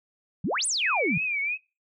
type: exponential two-way sweep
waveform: sine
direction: up then down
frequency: 140 to 10070 to 140 Hz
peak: -24 dBFS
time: 0.44-1.18 s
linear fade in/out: 5 ms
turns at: 0.66 s
type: tone with vibrato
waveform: sine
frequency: 2387 Hz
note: D7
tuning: 28 cents sharp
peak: -25 dBFS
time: 0.8-1.58 s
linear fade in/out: 50 ms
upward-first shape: triangle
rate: 2.9 Hz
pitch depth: 150 cents each way
effects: noise-tail reverb RT60 0.3 s tail -25 dB re dry